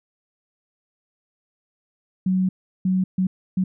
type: tone bursts at uneven times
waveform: sine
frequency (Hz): 186.4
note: F#3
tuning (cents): +13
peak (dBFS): -17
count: 4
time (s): 2.26-2.49 / 2.85-3.04 / 3.18-3.27 / 3.57-3.64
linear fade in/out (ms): 5
effects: none